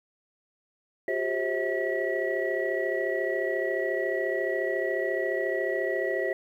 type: tone cluster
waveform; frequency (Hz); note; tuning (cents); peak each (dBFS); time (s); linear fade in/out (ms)
sine; 364.1 / 398.3 / 533 / 646 / 1937; F#4 / G4 / C5 / E5 / B6; -28 / +28 / +32 / -35 / -34; -32 / -31 / -31 / -32 / -32; 1.08-6.33; 2
effects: tanh soft clip ceiling -15 dBFS + 10-bit